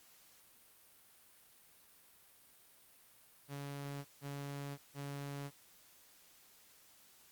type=tone bursts; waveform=sawtooth; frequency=141.3 Hz; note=C#3; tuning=34 cents sharp; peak=-38 dBFS; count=3; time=3.48-5.51 s; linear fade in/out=50 ms; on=570 ms; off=160 ms; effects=white hiss -64 dBFS RMS until 7.31 s + Opus 48 kbps